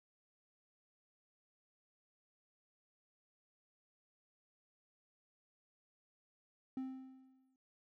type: tone with exponential decay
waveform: triangle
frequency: 261.9 Hz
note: C4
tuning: 2 cents sharp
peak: -35 dBFS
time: 6.77-7.56 s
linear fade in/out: 2 ms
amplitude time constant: 170 ms
effects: none